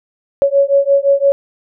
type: beating tone pair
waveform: sine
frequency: 554.4 / 560.2 Hz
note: C#5 / C#5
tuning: 0 / +18 cents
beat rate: 5.8 Hz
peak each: -12 dBFS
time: 0.42-1.32 s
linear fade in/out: 0 ms
effects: none